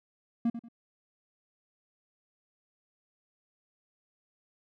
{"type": "tone with echo", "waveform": "triangle", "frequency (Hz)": 233.1, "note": "A#3", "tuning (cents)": 0, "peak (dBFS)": -22, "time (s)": [0.45, 0.5], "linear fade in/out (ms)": 5, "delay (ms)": 93, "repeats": 2, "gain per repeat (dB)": -11, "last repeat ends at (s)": 0.686, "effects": []}